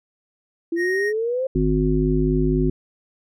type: exponential sweep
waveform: sine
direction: up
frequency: 330 to 534 Hz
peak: -20 dBFS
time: 0.72-1.47 s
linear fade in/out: 5 ms
type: tone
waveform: triangle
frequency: 1864.7 Hz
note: A#6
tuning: in tune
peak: -21 dBFS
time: 0.76-1.13 s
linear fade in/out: 50 ms
type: harmonic tone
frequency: 52 Hz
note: G#1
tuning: 3 cents sharp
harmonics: 1 / 3 / 5 / 7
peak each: -22 / -22 / -22 / -22 dBFS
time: 1.55-2.7 s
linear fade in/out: 5 ms
effects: none